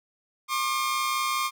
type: tone pair together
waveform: sawtooth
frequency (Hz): 1075.3 / 1200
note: C6 / D6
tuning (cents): +47 / +37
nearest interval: major second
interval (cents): 190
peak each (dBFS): -24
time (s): 0.48-1.51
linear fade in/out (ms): 50
effects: none